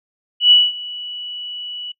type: tone with ADSR envelope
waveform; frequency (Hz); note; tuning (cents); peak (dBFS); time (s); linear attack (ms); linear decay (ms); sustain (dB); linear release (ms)
sine; 2947; F#7; -8; -5; 0.4-1.92; 110; 210; -21; 7
effects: noise-tail reverb RT60 0.1 s tail -22 dB re dry